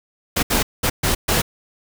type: noise bursts at uneven times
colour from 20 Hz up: pink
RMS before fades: -18 dBFS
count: 5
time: 0.36-0.43 / 0.5-0.63 / 0.83-0.9 / 1.03-1.15 / 1.28-1.42 s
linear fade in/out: 10 ms
effects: none